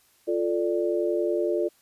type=chord; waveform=sine; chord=D minor; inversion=first; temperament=equal; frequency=349.2 / 440 / 587.3 Hz; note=F4 / A4 / D5; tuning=0 / 0 / 0 cents; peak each=-25 / -28 / -28 dBFS; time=0.27-1.69 s; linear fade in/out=20 ms; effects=white hiss -62 dBFS RMS until 1.81 s + resampled to 32000 Hz